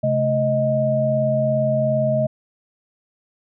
sine tone cluster, 133.5 / 216.1 / 625 Hz, C3 / A3 / D#5, +35 / -31 / +8 cents, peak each -22 / -25 / -18 dBFS, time 0.03-2.27 s, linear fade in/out 10 ms, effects none

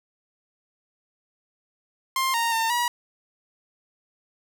sawtooth tone with pitch steps, 1056 / 927 / 905 / 963 Hz, C6 / A#5 / A5 / B5, +16 / -10 / +48 / -44 cents, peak -18 dBFS, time 2.16-2.88 s, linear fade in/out 2 ms, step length 180 ms, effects none

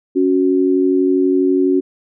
sine tone pair together, 277.8 / 370 Hz, C#4 / F#4, +4 / 0 cents, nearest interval perfect fourth, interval 496 cents, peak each -14 dBFS, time 0.15-1.81 s, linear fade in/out 20 ms, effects none

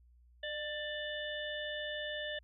harmonic tone with a mistuned harmonic, 591 Hz, D5, 11 cents sharp, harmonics 1 / 3 / 5 / 6, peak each -41 / -41 / -45 / -45 dBFS, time 0.43-2.39 s, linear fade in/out 5 ms, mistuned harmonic 1, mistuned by +29 cents, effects added 60 Hz sine -60 dBFS peak until 2.43 s

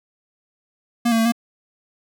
square tone with pitch steps, 236.4 / 227.2 / 225.3 / 234.2 Hz, A#3 / A#3 / A3 / A#3, +24 / -44 / +41 / +8 cents, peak -16 dBFS, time 1.05-1.322 s, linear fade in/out 10 ms, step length 68 ms, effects none

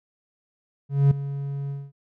triangle tone with ADSR envelope, 140 Hz, C#3, 18 cents sharp, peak -10 dBFS, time 0.89-1.92 s, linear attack 220 ms, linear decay 6 ms, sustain -15 dB, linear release 220 ms, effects none

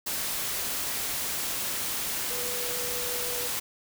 sine tone in noise, 490 Hz, B4, 14 cents flat, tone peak -37 dBFS, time 2.3-3.48 s, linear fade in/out 10 ms, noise white, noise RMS -31 dBFS, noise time 0.06-3.6 s, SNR -9 dB, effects none

